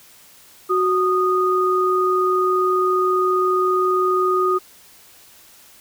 sine tone pair together, 370 / 1235.2 Hz, F#4 / D#6, 0 / -13 cents, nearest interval octave + major sixth, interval 2087 cents, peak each -18 dBFS, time 0.69-4.59 s, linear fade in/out 20 ms, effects white hiss -48 dBFS RMS until 5.8 s

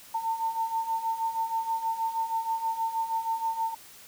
sine beating tone pair, 898 / 904.3 Hz, A5 / A5, +35 / +47 cents, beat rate 6.3 Hz, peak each -33 / -28 dBFS, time 0.14-3.75 s, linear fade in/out 10 ms, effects white hiss -50 dBFS RMS until 4.07 s

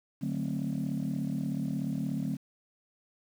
sine chord, D dominant seventh, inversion none, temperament just, 146.83 / 183.54 / 220.2 / 264.3 Hz, D3 / F#3 / A3 / C4, 0 / -14 / +2 / +18 cents, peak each -34 dBFS, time 0.21-2.37 s, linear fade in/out 20 ms, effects tanh soft clip ceiling -24 dBFS + 9-bit

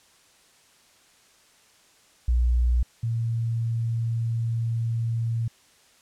sine tone pair in turn, 60.3 / 115.22 Hz, B1 / A#2, -41 / -20 cents, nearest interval major seventh, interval 1121 cents, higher second, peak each -18 / -23 dBFS, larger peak first, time 2.28-2.83 / 3.03-5.48 s, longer second, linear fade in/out 5 ms, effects white hiss -58 dBFS RMS until 6.01 s + low-pass 9000 Hz 12 dB/octave

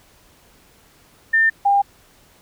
sine tone pair in turn, 1800 / 801.8 Hz, A6 / G5, +39 / +39 cents, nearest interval octave + major second, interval 1400 cents, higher first, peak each -12 dBFS, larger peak neither, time 1.33-1.5 / 1.65-1.82 s, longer neither, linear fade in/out 10 ms, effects pink hiss -53 dBFS RMS until 2.41 s

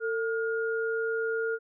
sine tone pair together, 450.2 / 1422 Hz, A4 / F6, +40 / +31 cents, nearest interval octave + minor sixth, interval 1991 cents, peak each -28 / -32 dBFS, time 0-1.59 s, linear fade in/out 50 ms, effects none

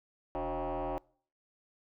sine tone with frequency modulation, 126.1 Hz, B2, 36 cents sharp, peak -30 dBFS, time 0.35-0.98 s, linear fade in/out 0 ms, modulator 165 Hz, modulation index 5.1, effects noise-tail reverb RT60 0.5 s tail -26 dB re dry + tanh soft clip ceiling -31 dBFS

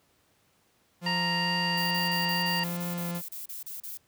45% pulse tone with vibrato, 173.9 Hz, F3, 7 cents flat, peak -31 dBFS, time 1.01-3.22 s, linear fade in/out 50 ms, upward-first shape triangle, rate 2.3 Hz, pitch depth 14 cents each way
harmonic tone, 932.3 Hz, A#5, in tune, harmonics 1 / 2 / 3 / 5, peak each -32 / -32 / -32 / -32 dBFS, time 1.06-2.64 s, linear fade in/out 5 ms
violet noise bursts, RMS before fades -39 dBFS, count 13, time 1.77-3.974 s, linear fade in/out 5 ms, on 140 ms, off 32 ms
effects pink hiss -67 dBFS RMS until 4.07 s + high-pass 80 Hz 12 dB/octave

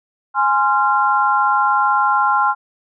sine chord, F minor, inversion first, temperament equal with one note detuned, 830.6 / 1046.5 / 1380.1 Hz, Ab5 / C6 / F6, 0 / 0 / -21 cents, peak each -17 dBFS, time 0.34-2.55 s, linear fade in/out 50 ms, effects none

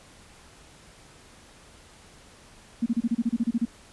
sine tone bursts, 233.1 Hz, A#3, in tune, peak -20 dBFS, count 12, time 2.82-3.654 s, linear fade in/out 10 ms, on 42 ms, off 30 ms, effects pink hiss -52 dBFS RMS until 3.92 s + resampled to 24000 Hz

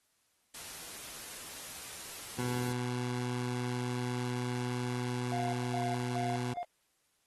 white noise, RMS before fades -45 dBFS, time 0.54-2.73 s, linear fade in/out 5 ms
20% pulse tone, 123.47 Hz, B2, in tune, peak -28 dBFS, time 2.38-6.54 s, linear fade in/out 10 ms
triangle tone with tremolo, 706 Hz, F5, 19 cents sharp, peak -33 dBFS, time 5.32-6.63 s, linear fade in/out 0 ms, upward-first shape square, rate 2.4 Hz, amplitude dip 75%
effects white hiss -74 dBFS RMS until 7.26 s + AAC 32 kbps

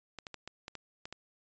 clicks, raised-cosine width 0.2 ms, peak -25 dBFS, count 8, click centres 0.187 / 0.268 / 0.343 / 0.476 / 0.681 / 0.753 / 1.055 / 1.126 s, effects resampled to 16000 Hz

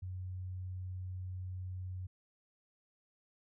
sine tone, 92.1 Hz, F#2, 7 cents flat, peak -39 dBFS, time 0.02-2.07 s, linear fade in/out 10 ms, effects none

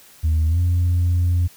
sine tone with pitch glide, 79 to 87.66 Hz, D#2 to F2, +27 to +7 cents, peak -13 dBFS, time 0.23-1.48 s, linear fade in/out 20 ms, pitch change +180 cents, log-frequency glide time 0.48-0.59 s, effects tanh soft clip ceiling -13 dBFS + white hiss -48 dBFS RMS until 1.56 s

